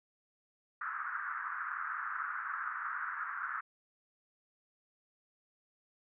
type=band-pass noise; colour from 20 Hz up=pink; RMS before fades=-39 dBFS; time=0.81-3.61 s; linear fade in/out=5 ms; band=1200 to 1600 Hz; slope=48 dB/octave; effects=none